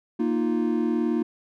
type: chord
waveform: triangle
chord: Bb suspended fourth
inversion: none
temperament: just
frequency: 233.1 / 310.8 / 349.6 Hz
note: Bb3 / Eb4 / F4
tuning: 0 / -2 / +2 cents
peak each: -23 / -24 / -25 dBFS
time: 0.19-1.23 s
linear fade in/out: 10 ms
effects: none